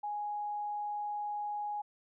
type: tone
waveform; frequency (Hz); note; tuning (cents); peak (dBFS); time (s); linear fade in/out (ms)
sine; 830.6; G#5; 0; -34; 0.03-1.82; 10
effects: none